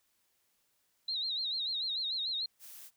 sine tone with vibrato, 3951 Hz, B7, in tune, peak -32 dBFS, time 1.08-2.46 s, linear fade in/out 5 ms, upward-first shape sine, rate 6.8 Hz, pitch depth 120 cents each way
blue noise, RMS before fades -50 dBFS, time 2.59-2.91 s, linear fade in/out 50 ms
effects white hiss -75 dBFS RMS until 2.96 s

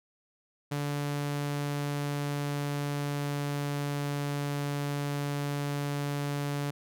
sawtooth tone with pitch glide, 144.6 to 143.6 Hz, D3 to D3, -27 to -39 cents, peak -26 dBFS, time 0.71-6.71 s, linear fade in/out 10 ms, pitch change -12 cents, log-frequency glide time 0.84-4.38 s, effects none

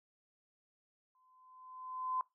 sine tone with exponential growth, 1025 Hz, C6, 36 cents flat, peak -31 dBFS, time 1.15-2.21 s, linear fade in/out 1 ms, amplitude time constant 230 ms, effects noise-tail reverb RT60 0.2 s tail -22 dB re dry

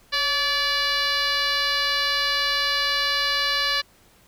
sine tone with frequency modulation, 2900 Hz, F#7, 35 cents flat, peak -18 dBFS, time 0.12-3.82 s, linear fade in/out 20 ms, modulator 586 Hz, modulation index 3.2, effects tanh soft clip ceiling -18 dBFS + pink hiss -56 dBFS RMS until 4.27 s

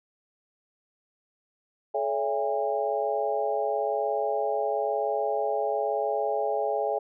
sine tone cluster, 428.3 / 565 / 666 / 812 Hz, A4 / C#5 / E5 / G#5, -47 / +33 / +18 / -39 cents, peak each -30 dBFS, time 1.94-6.99 s, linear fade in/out 10 ms, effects none

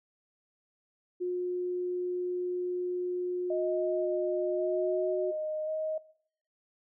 sine tone with pitch glide, 359.2 to 367.6 Hz, F4 to F#4, +49 to -11 cents, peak -29 dBFS, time 1.2-5.32 s, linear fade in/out 20 ms, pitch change +40 cents, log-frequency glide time 4.59-5.15 s
sine tone with vibrato, 622.3 Hz, D#5, in tune, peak -30 dBFS, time 3.5-5.98 s, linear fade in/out 5 ms, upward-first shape square, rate 0.92 Hz, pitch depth 12 cents each way
effects noise-tail reverb RT60 0.6 s tail -20 dB re dry

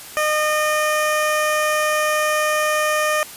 15% pulse tone with notch filter, 610 Hz, D#5, 34 cents flat, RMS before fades -19 dBFS, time 0.17-3.23 s, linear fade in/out 0 ms, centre 4200 Hz, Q 1.8, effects white hiss -37 dBFS RMS until 3.36 s + resampled to 32000 Hz

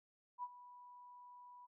sine tone with ADSR envelope, 983 Hz, B5, 8 cents flat, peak -39 dBFS, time 0.38-1.67 s, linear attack 51 ms, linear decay 44 ms, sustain -16 dB, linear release 22 ms, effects none

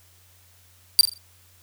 sawtooth tone with echo, 4699 Hz, D8, in tune, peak -6 dBFS, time 0.99-1.01 s, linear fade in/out 0 ms, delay 42 ms, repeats 4, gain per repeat -9 dB, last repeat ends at 1.178 s, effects added 90 Hz sine -57 dBFS peak until 1.62 s + white hiss -57 dBFS RMS until 1.62 s

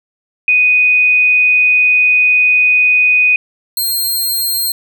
sine / 10% pulse tone pair in turn, 2489 / 4198 Hz, D#7 / C8, 0 / +5 cents, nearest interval major sixth, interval 905 cents, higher second, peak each -7 / -7 dBFS, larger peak neither, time 0.48-3.36 / 3.77-4.72 s, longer first, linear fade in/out 2 ms, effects none

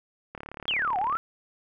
click train, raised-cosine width 0.5 ms, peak -23 dBFS, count 30, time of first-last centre 0.35-1.153 s, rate 36.1 Hz
sine exponential two-way sweep, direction down then up, 3397 to 710 to 1389 Hz, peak -24 dBFS, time 0.68-1.17 s, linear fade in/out 0 ms, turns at 0.98 s
effects none

